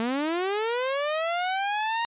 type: linear sweep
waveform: sawtooth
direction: up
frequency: 220 to 941 Hz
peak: -21 dBFS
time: 0-2.05 s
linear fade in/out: 0 ms
effects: resampled to 8000 Hz